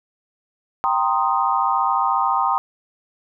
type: chord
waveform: sine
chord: C minor seventh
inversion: second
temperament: equal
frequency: 784 / 932.3 / 1046.5 / 1244.5 Hz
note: G5 / Bb5 / C6 / Eb6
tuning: 0 / 0 / 0 / 0 cents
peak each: -22 dBFS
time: 0.84-2.58 s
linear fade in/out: 0 ms
effects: none